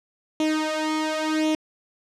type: tone with flanger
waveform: sawtooth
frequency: 311.1 Hz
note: D#4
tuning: in tune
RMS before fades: -24 dBFS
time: 0.4-1.55 s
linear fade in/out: 2 ms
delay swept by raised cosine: 0.31 to 2.31 ms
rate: 0.92 Hz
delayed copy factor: +0.8
effects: low-pass 7000 Hz 12 dB/octave